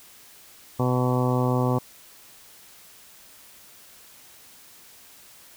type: harmonic tone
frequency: 125.8 Hz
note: B2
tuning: 32 cents sharp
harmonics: 1 / 2 / 3 / 4 / 5 / 6 / 7 / 8 / 9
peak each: -23 / -26 / -30 / -29 / -34 / -34 / -33 / -35 / -34 dBFS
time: 0.79-1.79 s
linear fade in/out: 10 ms
effects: white hiss -50 dBFS RMS until 5.56 s